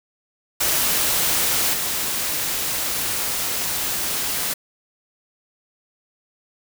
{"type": "noise with level steps", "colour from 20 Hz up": "white", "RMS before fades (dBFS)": [-20, -24], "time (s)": [0.6, 4.54], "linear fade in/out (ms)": 10, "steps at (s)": 1.73, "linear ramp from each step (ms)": 10, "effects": []}